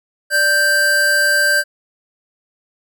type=tone pair together; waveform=square; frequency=587.3 / 1568 Hz; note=D5 / G6; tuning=0 / 0 cents; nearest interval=octave + perfect fourth; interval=1700 cents; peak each=-23 / -13 dBFS; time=0.3-1.64 s; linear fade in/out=50 ms; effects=none